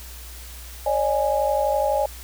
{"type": "chord", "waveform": "sine", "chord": "C# suspended second", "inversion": "none", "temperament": "equal with one note detuned", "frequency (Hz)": [554.4, 606.3, 830.6], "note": ["C#5", "D#5", "G#5"], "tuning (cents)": [0, -45, 0], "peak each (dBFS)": -23, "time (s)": [0.86, 2.06], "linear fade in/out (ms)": 5, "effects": ["added 60 Hz sine -38 dBFS peak until 2.23 s", "white hiss -42 dBFS RMS until 2.23 s"]}